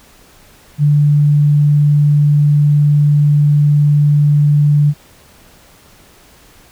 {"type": "tone", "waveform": "sine", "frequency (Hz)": 146.83, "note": "D3", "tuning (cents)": 0, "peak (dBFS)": -7, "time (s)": [0.78, 4.94], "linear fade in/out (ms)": 50, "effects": ["pink hiss -45 dBFS RMS until 6.71 s"]}